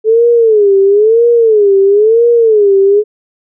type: tone with vibrato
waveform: sine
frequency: 430 Hz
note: A4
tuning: 40 cents flat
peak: -4 dBFS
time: 0.04-3.04 s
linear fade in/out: 50 ms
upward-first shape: sine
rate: 1 Hz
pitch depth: 170 cents each way
effects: none